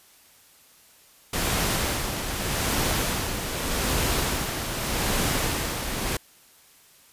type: noise with tremolo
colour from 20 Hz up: pink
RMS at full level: -24 dBFS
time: 1.33-6.17 s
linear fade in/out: 5 ms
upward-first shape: sine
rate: 0.83 Hz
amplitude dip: 50%
effects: white hiss -55 dBFS RMS until 7.12 s + resampled to 32000 Hz